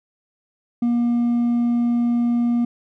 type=tone with hard clipping; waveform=sine; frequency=238.1 Hz; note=A#3; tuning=37 cents sharp; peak=-17 dBFS; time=0.82-2.65 s; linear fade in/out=5 ms; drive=2 dB; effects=none